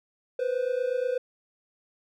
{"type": "tone pair together", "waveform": "triangle", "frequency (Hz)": [489.7, 518], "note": ["B4", "C5"], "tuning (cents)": [-15, -17], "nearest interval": "minor second", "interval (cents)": 98, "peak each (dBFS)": -26, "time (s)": [0.39, 1.18], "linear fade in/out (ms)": 5, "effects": []}